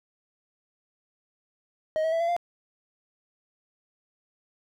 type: tone with pitch steps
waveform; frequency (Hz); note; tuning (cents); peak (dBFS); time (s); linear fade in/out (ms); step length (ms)
triangle; 627 / 643.5 / 660.5 / 677.8 / 695.7; D#5 / E5 / E5 / E5 / F5; +13 / -42 / +3 / +48 / -7; -21; 1.96-2.365; 0; 81
effects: none